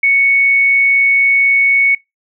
sine tone, 2219 Hz, C#7, 1 cent sharp, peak -8 dBFS, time 0.03-1.95 s, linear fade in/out 5 ms, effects noise-tail reverb RT60 0.2 s tail -24 dB re dry

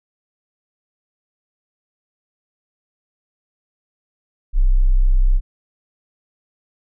sine tone, 32.02 Hz, C1, 37 cents flat, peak -10 dBFS, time 4.53-5.41 s, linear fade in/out 50 ms, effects none

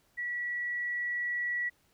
sine tone with level ramp, 1939 Hz, B6, 32 cents flat, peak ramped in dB -32 to -29 dBFS, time 0.17-1.7 s, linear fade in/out 20 ms, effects pink hiss -69 dBFS RMS until 1.93 s

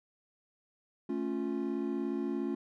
triangle chord, A augmented, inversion none, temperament equal with one note detuned, 220 / 277.2 / 351 Hz, A3 / C#4 / E#4, 0 / 0 / +9 cents, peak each -35 / -33 / -34 dBFS, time 1.09-2.55 s, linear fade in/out 5 ms, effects none

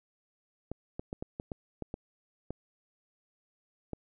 clicks, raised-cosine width 2 ms, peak -23 dBFS, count 10, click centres 0.716 / 0.995 / 1.129 / 1.225 / 1.399 / 1.518 / 1.823 / 1.941 / 2.506 / 3.933 s, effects none

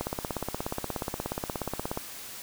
click train, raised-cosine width 1 ms, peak -16 dBFS, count 34, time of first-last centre 0.01-1.974 s, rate 16.8 Hz, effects white hiss -42 dBFS RMS until 2.42 s

